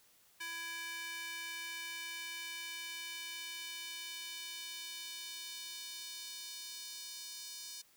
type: tone with high-pass filter sweep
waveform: square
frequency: 332.7 Hz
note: E4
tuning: 16 cents sharp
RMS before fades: -45 dBFS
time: 0.4-7.82 s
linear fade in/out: 10 ms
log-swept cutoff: 1800 to 4800 Hz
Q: 1.6
effects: white hiss -67 dBFS RMS until 7.96 s